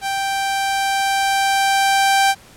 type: tone with level ramp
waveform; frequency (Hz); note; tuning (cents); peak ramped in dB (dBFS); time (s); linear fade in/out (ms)
sawtooth; 784; G5; 0; -16 to -8; 0.01-2.35; 50
effects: pink hiss -45 dBFS RMS until 2.56 s + low-pass 12000 Hz 12 dB/octave

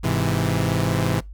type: chord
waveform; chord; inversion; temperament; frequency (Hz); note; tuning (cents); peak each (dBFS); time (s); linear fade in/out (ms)
sawtooth; Ab augmented; none; equal with one note detuned; 103.83 / 129.91 / 164.81; Ab2 / C3 / E3; 0 / -12 / 0; -20; 0.03-1.21; 20
effects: noise-tail reverb RT60 0.2 s tail -23 dB re dry + added 50 Hz sine -35 dBFS peak until 1.33 s

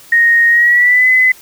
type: tone with pitch glide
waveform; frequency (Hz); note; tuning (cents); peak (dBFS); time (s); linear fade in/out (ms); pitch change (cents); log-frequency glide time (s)
sine; 1864.7 to 2022; A#6 to B6; 0 to +40; -6; 0.12-1.32; 5; +140; 0.49-1.08
effects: white hiss -40 dBFS RMS until 1.41 s

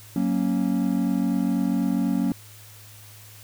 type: chord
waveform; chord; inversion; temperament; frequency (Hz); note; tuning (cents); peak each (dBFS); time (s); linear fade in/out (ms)
triangle; F# major; none; equal; 185 / 233.1 / 277.2; F#3 / A#3 / C#4; 0 / 0 / 0; -23; 0.16-2.32; 2
effects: added 105 Hz sine -47 dBFS peak until 3.43 s + white hiss -48 dBFS RMS until 3.43 s

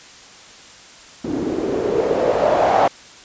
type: noise with low-pass filter sweep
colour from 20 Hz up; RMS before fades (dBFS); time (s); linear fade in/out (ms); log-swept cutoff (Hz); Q
blue; -18; 1.24-2.88; 5; 280 to 770; 4.2
effects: white hiss -42 dBFS RMS until 3.24 s + resampled to 16000 Hz

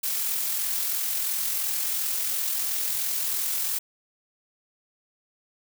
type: noise with amplitude modulation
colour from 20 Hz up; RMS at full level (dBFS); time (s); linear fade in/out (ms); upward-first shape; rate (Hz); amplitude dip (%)
blue; -26; 0.03-3.79; 10; sine; 42.9; 30
effects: none

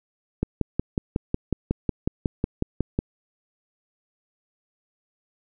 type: click train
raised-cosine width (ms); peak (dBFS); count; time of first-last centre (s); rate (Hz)
3; -9; 15; 0.43-2.989; 5.47
effects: none

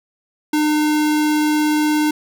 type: tone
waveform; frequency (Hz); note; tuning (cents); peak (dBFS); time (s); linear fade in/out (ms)
square; 302.8; D#4; -47; -15; 0.53-2.11; 5
effects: none

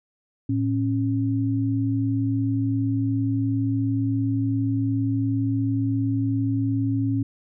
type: tone pair together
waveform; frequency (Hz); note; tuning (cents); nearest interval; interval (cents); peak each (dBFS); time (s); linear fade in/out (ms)
sine; 111.1 / 273.9; A2 / C#4; +17 / -21; octave + major third; 1562; -23; 0.49-7.23; 5
effects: none

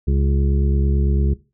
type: harmonic tone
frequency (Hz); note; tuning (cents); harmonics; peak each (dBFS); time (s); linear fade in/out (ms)
69; C#2; -7; 1 / 2 / 3 / 5 / 6; -16 / -22 / -26 / -30 / -32; 0.07-1.34; 10
effects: noise-tail reverb RT60 0.3 s tail -18 dB re dry

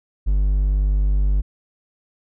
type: tone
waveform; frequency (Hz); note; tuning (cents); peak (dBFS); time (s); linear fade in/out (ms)
triangle; 49.49; G1; +17; -13; 0.26-1.42; 20
effects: none

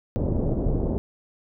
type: low-pass noise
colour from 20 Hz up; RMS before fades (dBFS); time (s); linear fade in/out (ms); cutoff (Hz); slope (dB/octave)
pink; -24; 0.16-0.98; 0; 550; 24
effects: none

